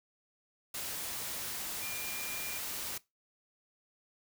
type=tone in noise; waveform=sine; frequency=2400 Hz; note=D7; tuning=37 cents sharp; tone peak=-43 dBFS; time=1.82-2.58 s; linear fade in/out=5 ms; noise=white; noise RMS=-39 dBFS; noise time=0.74-2.98 s; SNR=-7 dB; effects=noise-tail reverb RT60 0.2 s tail -20 dB re dry